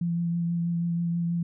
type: tone with vibrato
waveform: sine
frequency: 170.4 Hz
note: F3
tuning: 42 cents flat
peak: -24 dBFS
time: 0.01-1.43 s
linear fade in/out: 5 ms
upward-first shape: triangle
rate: 6.2 Hz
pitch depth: 19 cents each way
effects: none